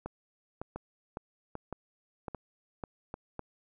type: two click trains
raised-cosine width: 1 ms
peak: -23 / -24 dBFS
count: 7 / 4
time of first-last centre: 0.06-3.393 / 0.76-3.141 s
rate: 1.8 / 1.26 Hz
effects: none